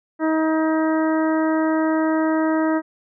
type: harmonic tone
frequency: 316.8 Hz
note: D#4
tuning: 31 cents sharp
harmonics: 1 / 2 / 3 / 4 / 5 / 6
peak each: -18 / -24 / -28 / -30 / -32 / -34 dBFS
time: 0.19-2.82 s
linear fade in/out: 50 ms
effects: none